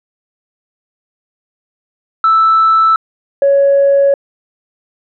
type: tone pair in turn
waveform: sine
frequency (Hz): 1318.5 / 557.3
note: E6 / C#5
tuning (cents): 0 / +9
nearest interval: octave + minor third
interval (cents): 1491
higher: first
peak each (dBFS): -5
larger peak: neither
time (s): 2.24-2.96 / 3.42-4.14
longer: neither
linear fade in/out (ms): 2
effects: tanh soft clip ceiling -3 dBFS